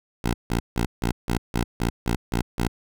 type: tone bursts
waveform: 10% pulse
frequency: 58.27 Hz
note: A#1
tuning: in tune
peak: -13 dBFS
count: 10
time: 0.24-2.68 s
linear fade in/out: 5 ms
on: 100 ms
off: 160 ms
effects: none